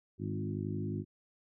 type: harmonic tone with a mistuned harmonic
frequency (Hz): 51.2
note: G#1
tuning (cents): -24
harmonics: 2 / 3 / 4 / 5 / 6 / 7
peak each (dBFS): -38 / -40 / -41 / -42 / -43 / -43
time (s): 0.18-1.05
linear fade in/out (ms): 50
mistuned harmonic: 3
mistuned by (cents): +25
effects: none